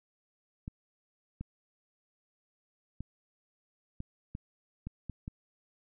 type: clicks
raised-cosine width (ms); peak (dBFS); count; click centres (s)
5; -26; 8; 0.679 / 1.41 / 3.006 / 4.004 / 4.351 / 4.87 / 5.097 / 5.279
effects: none